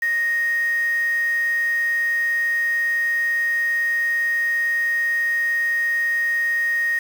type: tone with quantisation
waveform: sine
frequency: 1864.7 Hz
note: A#6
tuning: in tune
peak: -18 dBFS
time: 0.02-6.99 s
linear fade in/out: 5 ms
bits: 6
effects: none